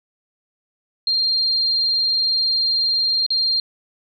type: tone with dropouts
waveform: sine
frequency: 4193 Hz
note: C8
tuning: 3 cents sharp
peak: -16 dBFS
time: 1.07-3.6 s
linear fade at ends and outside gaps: 2 ms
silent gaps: 3.264-3.304 s
effects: none